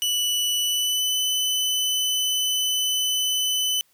sawtooth tone with pitch glide, 2960 to 3013 Hz, F#7 to F#7, 0 to +31 cents, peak -18 dBFS, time 0.02-3.81 s, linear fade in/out 0 ms, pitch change +31 cents, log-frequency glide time 0.59-1.17 s, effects white hiss -63 dBFS RMS until 3.93 s

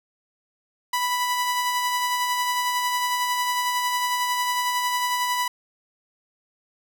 sawtooth tone with tremolo, 987.8 Hz, B5, in tune, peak -17 dBFS, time 0.93-5.48 s, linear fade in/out 5 ms, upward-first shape sine, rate 11 Hz, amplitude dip 30%, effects none

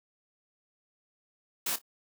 white noise with echo, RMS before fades -31 dBFS, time 1.66-1.76 s, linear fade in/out 5 ms, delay 28 ms, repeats 2, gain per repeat -15 dB, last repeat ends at 1.816 s, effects high-pass 200 Hz 12 dB/octave

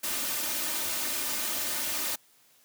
white noise with comb filter, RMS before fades -31 dBFS, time 0.03-2.16 s, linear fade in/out 10 ms, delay 3.3 ms, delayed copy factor +0.65, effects white hiss -62 dBFS RMS until 2.64 s + high-pass 100 Hz 12 dB/octave

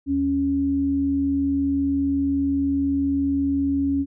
sine tone pair together, 77.78 / 277.2 Hz, D#2 / C#4, 0 / 0 cents, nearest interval octave + minor seventh, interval 2200 cents, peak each -30 / -19 dBFS, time 0.06-4.06 s, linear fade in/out 50 ms, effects none

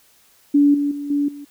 sine tone with level steps, 287.3 Hz, D4, 38 cents flat, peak -10 / -17 / -25 / -16 / -32 dBFS, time 0.54-1.45 s, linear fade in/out 10 ms, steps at 0.74 / 0.91 / 1.1 / 1.28 s, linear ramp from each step 5 ms, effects white hiss -55 dBFS RMS until 1.5 s

